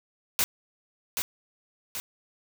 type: noise with echo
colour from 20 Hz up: white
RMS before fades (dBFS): -24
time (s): 0.39-0.44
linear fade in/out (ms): 0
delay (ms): 780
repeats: 2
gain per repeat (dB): -5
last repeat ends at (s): 2
effects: none